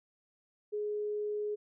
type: tone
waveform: sine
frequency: 418.6 Hz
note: G#4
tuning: 14 cents sharp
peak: -32 dBFS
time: 0.72-1.56 s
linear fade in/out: 20 ms
effects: none